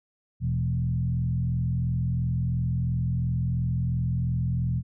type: tone with frequency modulation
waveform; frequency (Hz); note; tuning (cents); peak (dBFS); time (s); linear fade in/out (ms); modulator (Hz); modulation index
sine; 123.47; B2; 0; -23; 0.4-4.83; 50; 42.9; 1
effects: none